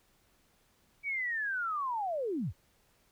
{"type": "linear sweep", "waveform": "sine", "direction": "down", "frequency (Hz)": [2300, 55], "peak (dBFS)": -31, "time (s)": [1.03, 2.53], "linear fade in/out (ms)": 50, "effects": ["pink hiss -69 dBFS RMS until 3.11 s"]}